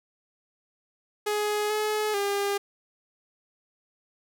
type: tone with pitch steps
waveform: sawtooth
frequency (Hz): 419.1 / 426.1 / 402.3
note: G#4 / G#4 / G4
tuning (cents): +16 / +44 / +45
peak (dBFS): -21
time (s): 1.26-2.58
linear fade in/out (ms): 10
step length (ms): 440
effects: none